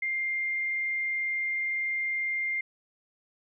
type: tone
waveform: sine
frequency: 2107 Hz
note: C7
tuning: 12 cents sharp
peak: -27 dBFS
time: 0.02-2.61 s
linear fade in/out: 5 ms
effects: none